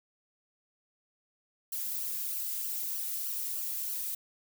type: noise with flanger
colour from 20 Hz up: violet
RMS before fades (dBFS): -35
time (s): 1.72-4.15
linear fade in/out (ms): 5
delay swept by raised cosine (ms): 0.67 to 2.47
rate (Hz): 3.2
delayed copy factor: +0.8
effects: none